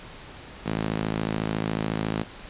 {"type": "tone with high-pass filter", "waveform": "sawtooth", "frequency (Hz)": 54, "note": "A1", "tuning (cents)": -32, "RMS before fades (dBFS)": -28, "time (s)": [0.65, 2.24], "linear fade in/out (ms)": 20, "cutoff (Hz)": 180, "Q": 1.4, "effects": ["pink hiss -43 dBFS RMS until 2.49 s", "resampled to 8000 Hz"]}